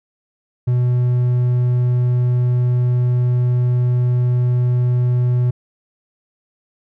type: tone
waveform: triangle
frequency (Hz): 123.47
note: B2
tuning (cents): 0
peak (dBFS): -11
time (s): 0.67-5.51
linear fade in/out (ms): 10
effects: none